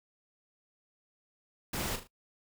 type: noise with echo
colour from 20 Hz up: pink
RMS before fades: -35 dBFS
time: 1.73-1.96 s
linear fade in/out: 5 ms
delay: 38 ms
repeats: 3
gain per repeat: -8 dB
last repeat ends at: 2.074 s
effects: noise-tail reverb RT60 0.1 s tail -22 dB re dry